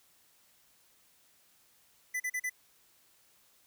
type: tone bursts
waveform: square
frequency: 2001 Hz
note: B6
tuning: 22 cents sharp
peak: -32 dBFS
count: 4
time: 2.14-2.498 s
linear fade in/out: 10 ms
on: 61 ms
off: 38 ms
effects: white hiss -66 dBFS RMS until 3.66 s